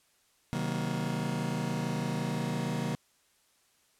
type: chord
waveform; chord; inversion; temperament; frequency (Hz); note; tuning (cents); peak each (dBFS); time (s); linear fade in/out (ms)
40% pulse; C half-diminished seventh; none; just; 130.81 / 156.98 / 188.37 / 235.5; C3 / Eb3 / Gb3 / Bb3; 0 / +16 / +31 / +18; -36 / -34 / -36 / -35; 0.53-2.95; 0
effects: white hiss -68 dBFS RMS until 3.99 s + low-pass 11000 Hz 12 dB/octave